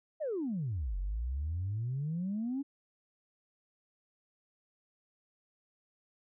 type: exponential two-way sweep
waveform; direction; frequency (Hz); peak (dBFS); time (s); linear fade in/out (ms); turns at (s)
sine; down then up; 659.3 to 44.29 to 285.6; -31; 0.2-2.63; 20; 0.97
effects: tanh soft clip ceiling -28 dBFS